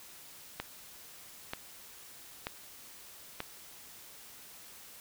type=click train; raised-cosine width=0.3 ms; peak=-19 dBFS; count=4; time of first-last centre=0.6-3.404 s; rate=1.07 Hz; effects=white hiss -52 dBFS RMS until 5 s